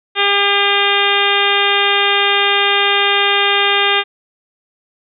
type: harmonic tone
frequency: 402.3 Hz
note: G4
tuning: 45 cents sharp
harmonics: 1 / 2 / 3 / 4 / 5 / 6 / 7 / 8 / 9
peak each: -20 / -20 / -20 / -20 / -20 / -20 / -20 / -20 / -20 dBFS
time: 0.15-4.04 s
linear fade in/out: 50 ms
effects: none